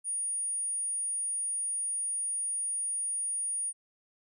sine tone, 9540 Hz, D9, 26 cents sharp, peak -28 dBFS, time 0.04-3.73 s, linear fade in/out 50 ms, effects tanh soft clip ceiling -28 dBFS

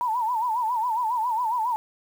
sine tone with vibrato, 932.3 Hz, A#5, in tune, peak -22 dBFS, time 0.01-1.76 s, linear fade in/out 0 ms, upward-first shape sine, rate 7.3 Hz, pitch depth 130 cents each way, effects 8-bit

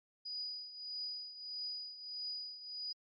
sine tone with tremolo, 4931 Hz, D#8, 16 cents flat, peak -38 dBFS, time 0.25-2.93 s, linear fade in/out 10 ms, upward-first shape triangle, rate 1.6 Hz, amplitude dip 75%, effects Opus 48 kbps

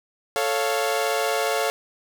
sawtooth chord, A augmented, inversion none, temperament equal, 440 / 554.4 / 698.5 Hz, A4 / C#5 / E#5, 0 / 0 / 0 cents, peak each -22 dBFS, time 0.36-1.7 s, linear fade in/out 0 ms, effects none

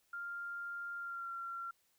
sine tone with pitch glide, 1396.9 to 1370.5 Hz, F6 to F6, 0 to -33 cents, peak -40 dBFS, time 0.13-1.71 s, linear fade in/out 5 ms, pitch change -33 cents, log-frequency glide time 0.97-1.3 s, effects white hiss -75 dBFS RMS until 1.98 s

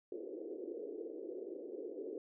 pink band-pass noise, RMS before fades -45 dBFS, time 0.12-2.18 s, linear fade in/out 2 ms, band 320 to 480 Hz, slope 48 dB/octave, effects none

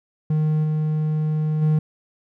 triangle tone with level steps, 154.3 Hz, D#3, 14 cents flat, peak -15 / -17 / -13 dBFS, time 0.3-1.79 s, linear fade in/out 5 ms, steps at 0.63 / 1.61 s, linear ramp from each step 20 ms, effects none

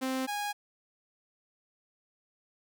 sawtooth tone pair in turn, 261.6 / 823.6 Hz, C4 / G#5, 0 / -15 cents, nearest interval octave + minor sixth, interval 1985 cents, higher second, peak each -26 / -28 dBFS, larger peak first, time 0.01-0.27 / 0.27-0.53 s, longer neither, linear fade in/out 20 ms, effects none

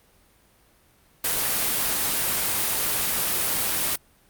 white noise, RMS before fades -24 dBFS, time 1.24-3.96 s, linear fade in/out 5 ms, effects pink hiss -59 dBFS RMS until 4.29 s + Opus 32 kbps

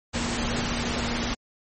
sine tone in noise, 237.1 Hz, A#3, 30 cents sharp, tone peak -31 dBFS, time 0.13-1.35 s, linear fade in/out 20 ms, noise pink, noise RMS -28 dBFS, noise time 0.13-1.35 s, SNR -6 dB, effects MP3 32 kbps

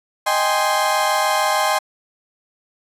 35% pulse chord, Ab major seventh, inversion second, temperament equal, 622.3 / 784 / 830.6 / 1046.5 Hz, Eb5 / G5 / Ab5 / C6, 0 / 0 / 0 / 0 cents, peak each -21 / -20 / -21 / -19 dBFS, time 0.26-1.79 s, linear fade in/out 10 ms, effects resampled to 32000 Hz

